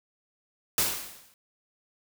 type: noise with exponential decay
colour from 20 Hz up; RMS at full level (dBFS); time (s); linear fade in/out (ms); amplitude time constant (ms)
white; -22; 0.78-1.34; 1; 120
effects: none